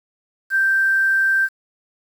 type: tone with quantisation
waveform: sine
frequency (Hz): 1568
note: G6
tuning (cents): 0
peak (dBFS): -14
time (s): 0.5-1.49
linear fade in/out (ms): 50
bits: 7
effects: none